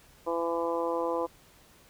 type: harmonic tone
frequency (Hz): 168.2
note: E3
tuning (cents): +35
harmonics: 2 / 3 / 4 / 5 / 6 / 7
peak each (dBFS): -34 / -30 / -38 / -38 / -34 / -43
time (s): 0.26-1.27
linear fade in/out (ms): 20
effects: pink hiss -58 dBFS RMS until 1.89 s